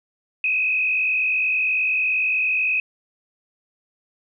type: tone with frequency modulation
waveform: sine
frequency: 2533 Hz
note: D#7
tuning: 30 cents sharp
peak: -18 dBFS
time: 0.44-2.8 s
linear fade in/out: 2 ms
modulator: 48.8 Hz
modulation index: 1.4
effects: none